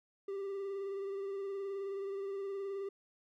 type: tone with vibrato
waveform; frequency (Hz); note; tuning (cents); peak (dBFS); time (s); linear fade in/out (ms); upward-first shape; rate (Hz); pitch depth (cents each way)
triangle; 393.8; G4; +8; -35; 0.28-2.89; 5; triangle; 19; 34
effects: none